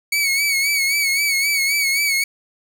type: tone with vibrato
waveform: sawtooth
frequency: 2236 Hz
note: C#7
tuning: 14 cents sharp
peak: -13 dBFS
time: 0.12-2.24 s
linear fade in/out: 5 ms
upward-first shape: sine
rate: 3.8 Hz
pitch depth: 60 cents each way
effects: 7-bit